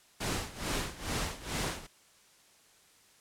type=noise with tremolo; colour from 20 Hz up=pink; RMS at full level=-32 dBFS; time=0.2-1.87 s; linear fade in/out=10 ms; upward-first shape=sine; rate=2.3 Hz; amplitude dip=85%; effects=white hiss -62 dBFS RMS until 3.2 s + low-pass 10000 Hz 12 dB/octave